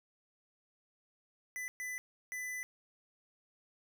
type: tone bursts at uneven times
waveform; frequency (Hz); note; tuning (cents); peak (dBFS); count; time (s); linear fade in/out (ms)
square; 2000; B6; +21; -39; 3; 1.56-1.68 / 1.8-1.98 / 2.32-2.63; 0
effects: none